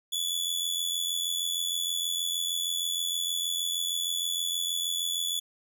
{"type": "tone with amplitude modulation", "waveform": "sawtooth", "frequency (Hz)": 3431, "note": "A7", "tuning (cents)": -44, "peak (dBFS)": -22, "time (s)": [0.12, 5.4], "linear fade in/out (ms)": 10, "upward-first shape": "sine", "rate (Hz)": 86.4, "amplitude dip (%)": 65, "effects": []}